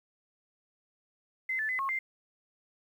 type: tone with pitch steps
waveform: sine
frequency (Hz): 2057 / 1748 / 2026 / 1087 / 2092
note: C7 / A6 / B6 / C#6 / C7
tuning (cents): -30 / -12 / +44 / -34 / -1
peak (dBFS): -29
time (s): 1.49-1.99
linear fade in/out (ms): 5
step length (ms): 100
effects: 10-bit